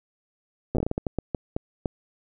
slowing click train, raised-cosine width 2 ms, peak -12 dBFS, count 14, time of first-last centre 0.75-1.858 s, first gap 8 ms, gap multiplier 1.35, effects none

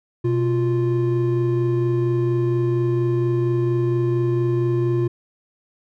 triangle tone pair together, 124.5 / 349.2 Hz, B2 / F4, +14 / 0 cents, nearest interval octave + tritone, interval 1786 cents, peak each -18 dBFS, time 0.24-5.08 s, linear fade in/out 10 ms, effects none

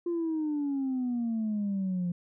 sine exponential sweep, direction down, 349.2 to 173.2 Hz, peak -26 dBFS, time 0.06-2.12 s, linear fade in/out 5 ms, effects tanh soft clip ceiling -25 dBFS

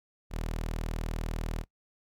sawtooth tone, 40 Hz, D#1, 49 cents sharp, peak -28 dBFS, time 0.3-1.65 s, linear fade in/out 50 ms, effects noise-tail reverb RT60 0.1 s tail -19 dB re dry

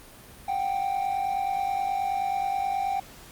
triangle tone pair together, 735 / 784.4 Hz, F#5 / G5, -12 / +1 cents, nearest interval minor second, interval 113 cents, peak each -29 / -24 dBFS, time 0.48-3 s, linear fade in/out 5 ms, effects pink hiss -48 dBFS RMS until 3.31 s + Opus 32 kbps

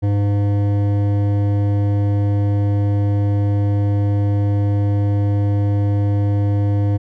triangle tone with hard clipping, 101.6 Hz, G#2, 38 cents flat, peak -16 dBFS, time 0.02-6.98 s, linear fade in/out 20 ms, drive 16 dB, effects none

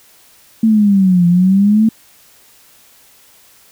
sine exponential two-way sweep, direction down then up, 226.2 to 171.8 to 225.1 Hz, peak -7 dBFS, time 0.63-1.89 s, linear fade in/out 5 ms, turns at 1.27 s, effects white hiss -47 dBFS RMS until 3.71 s

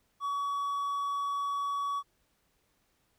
triangle tone, 1131 Hz, C#6, 34 cents sharp, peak -28 dBFS, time 0.2-2.03 s, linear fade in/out 50 ms, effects pink hiss -73 dBFS RMS until 3.18 s

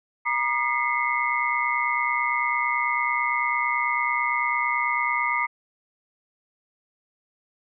sine tone cluster, 953 / 1213 / 2036 / 2165 Hz, A#5 / D#6 / C7 / C#7, +38 / -44 / -48 / -41 cents, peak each -27 dBFS, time 0.25-5.47 s, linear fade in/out 20 ms, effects none

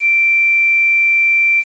sine tone with quantisation, 2349 Hz, D7, in tune, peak -9 dBFS, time 0-1.64 s, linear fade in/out 50 ms, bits 6, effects resampled to 16000 Hz

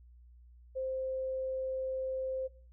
sine tone, 523.3 Hz, C5, in tune, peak -33 dBFS, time 0.75-2.48 s, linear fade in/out 20 ms, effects noise-tail reverb RT60 0.4 s tail -19 dB re dry + added 60 Hz sine -54 dBFS peak until 2.72 s

